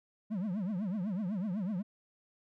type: tone with vibrato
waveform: triangle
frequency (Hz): 196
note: G3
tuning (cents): 0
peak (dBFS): -30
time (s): 0.3-1.83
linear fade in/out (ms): 20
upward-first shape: triangle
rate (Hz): 8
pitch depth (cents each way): 270
effects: none